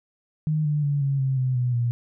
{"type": "tone with pitch steps", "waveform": "sine", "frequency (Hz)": [154.3, 148.79, 143.47, 138.34, 133.4, 128.63, 124.03, 119.6], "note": ["D#3", "D3", "D3", "C#3", "C3", "C3", "B2", "A#2"], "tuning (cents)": [-14, 23, -40, -3, 34, -29, 8, 45], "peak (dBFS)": -20, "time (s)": [0.47, 1.91], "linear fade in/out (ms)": 0, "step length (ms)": 180, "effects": []}